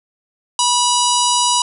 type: harmonic tone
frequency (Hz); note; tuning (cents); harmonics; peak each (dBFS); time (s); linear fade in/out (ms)
975; B5; -23; 1 / 3 / 4 / 5 / 6 / 7 / 8 / 9 / 10; -16 / -21 / -22 / -23 / -24 / -24 / -25 / -26 / -26; 0.59-1.62; 2
effects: none